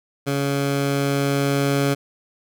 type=tone with level ramp; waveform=15% pulse; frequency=140 Hz; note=C#3; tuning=18 cents sharp; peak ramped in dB=-14 to -11 dBFS; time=0.26-1.95 s; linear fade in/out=20 ms; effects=none